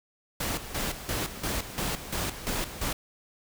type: noise with tremolo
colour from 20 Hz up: pink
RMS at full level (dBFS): -30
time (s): 0.4-2.93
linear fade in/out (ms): 5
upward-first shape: square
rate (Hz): 2.9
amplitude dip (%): 70
effects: none